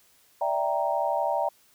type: chord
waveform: sine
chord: E half-diminished seventh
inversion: third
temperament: equal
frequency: 587.3 / 659.3 / 784 / 932.3 Hz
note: D5 / E5 / G5 / Bb5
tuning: 0 / 0 / 0 / 0 cents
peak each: -29 dBFS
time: 0.41-1.49 s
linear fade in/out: 5 ms
effects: white hiss -61 dBFS RMS until 1.74 s